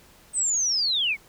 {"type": "linear sweep", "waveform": "sine", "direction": "down", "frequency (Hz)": [8372, 2108], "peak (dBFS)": -21, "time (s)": [0.33, 1.17], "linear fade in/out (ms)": 50, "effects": ["pink hiss -54 dBFS RMS until 1.28 s"]}